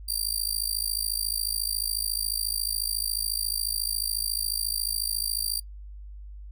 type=tone with amplitude modulation; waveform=15% pulse; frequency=4699 Hz; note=D8; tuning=in tune; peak=-16 dBFS; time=0.08-5.6 s; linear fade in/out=10 ms; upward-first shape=sine; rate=54.1 Hz; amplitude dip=100%; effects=noise-tail reverb RT60 0.1 s tail -22 dB re dry + added 50 Hz sine -39 dBFS peak until 6.51 s